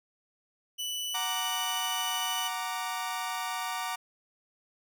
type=tone; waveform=sawtooth; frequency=2973 Hz; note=F#7; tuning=8 cents sharp; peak=-29 dBFS; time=0.78-2.49 s; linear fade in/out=20 ms
type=chord; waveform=sawtooth; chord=Gb augmented; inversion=none; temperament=equal; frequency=740 / 932.3 / 1174.7 Hz; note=Gb5 / Bb5 / D6; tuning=0 / 0 / 0 cents; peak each=-33 / -32 / -33 dBFS; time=1.14-3.96 s; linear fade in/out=10 ms
effects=none